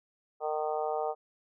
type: harmonic tone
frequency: 153.5 Hz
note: D#3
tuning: 23 cents flat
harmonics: 3 / 4 / 5 / 6 / 7 / 8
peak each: -34 / -35 / -33 / -41 / -46 / -42 dBFS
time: 0.4-1.15 s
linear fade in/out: 50 ms
effects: none